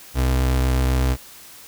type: tone with vibrato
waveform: 35% pulse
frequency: 64.4 Hz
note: C2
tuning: 27 cents flat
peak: -15 dBFS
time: 0.14-1.17 s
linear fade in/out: 50 ms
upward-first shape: sine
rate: 8 Hz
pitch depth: 13 cents each way
effects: white hiss -43 dBFS RMS until 1.67 s